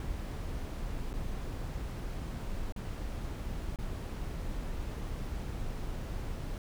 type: noise with dropouts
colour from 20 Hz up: brown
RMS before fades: -37 dBFS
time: 0-6.58 s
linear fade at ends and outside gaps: 1 ms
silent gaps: 1.131-1.138 / 2.723-2.762 / 3.76-3.787 s
effects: none